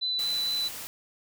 sine tone with vibrato, 3994 Hz, B7, 19 cents sharp, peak -26 dBFS, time 0.01-0.69 s, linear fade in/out 20 ms, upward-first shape triangle, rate 4.3 Hz, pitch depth 10 cents each way
white noise, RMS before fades -39 dBFS, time 0.19-0.87 s, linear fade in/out 0 ms
effects none

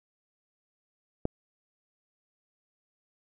click, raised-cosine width 2 ms, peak -14 dBFS, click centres 1.254 s, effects none

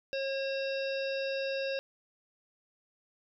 harmonic tone, 542 Hz, C#5, 39 cents flat, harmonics 1 / 3 / 5 / 7 / 9 / 10, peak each -32 / -42 / -40 / -45 / -47 / -49 dBFS, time 0.13-1.79 s, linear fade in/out 0 ms, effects none

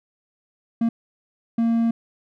triangle tone bursts at uneven times, 230.2 Hz, A#3, 22 cents flat, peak -15 dBFS, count 2, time 0.81-0.89 / 1.58-1.91 s, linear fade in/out 5 ms, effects none

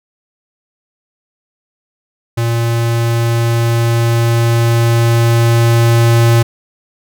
square tone with level ramp, 116.54 Hz, A#2, in tune, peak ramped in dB -13 to -7 dBFS, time 2.37-6.43 s, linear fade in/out 10 ms, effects none

